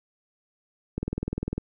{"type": "click train", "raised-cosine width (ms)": 3, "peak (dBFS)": -15, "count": 13, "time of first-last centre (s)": [0.98, 1.58], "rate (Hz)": 20, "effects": []}